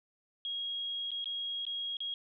sine tone with dropouts, 3285 Hz, G#7, 20 cents flat, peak -34 dBFS, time 0.45-2.14 s, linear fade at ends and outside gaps 1 ms, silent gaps 1.107-1.116 / 1.243-1.257 / 1.652-1.666 / 1.969-2.004 s, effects none

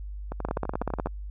two click trains, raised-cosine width 1 ms, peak -19 / -13 dBFS, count 10 / 11, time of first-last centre 0.32-1.07 / 0.45-1.06 s, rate 12 / 16.4 Hz, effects added 50 Hz sine -34 dBFS peak until 1.3 s

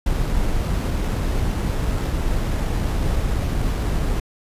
brown noise with sample-and-hold, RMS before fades -21 dBFS, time 0.06-4.2 s, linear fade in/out 5 ms, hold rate 8820 Hz, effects resampled to 32000 Hz

